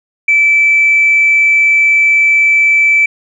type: tone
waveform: sine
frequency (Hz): 2318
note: D7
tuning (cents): -23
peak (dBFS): -5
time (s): 0.28-3.06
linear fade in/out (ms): 5
effects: tanh soft clip ceiling -1 dBFS